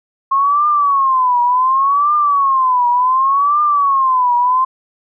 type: tone with vibrato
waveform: sine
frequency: 1076 Hz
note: C6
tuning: 48 cents sharp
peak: -10 dBFS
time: 0.31-4.65 s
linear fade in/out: 10 ms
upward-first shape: triangle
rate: 0.68 Hz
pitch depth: 200 cents each way
effects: none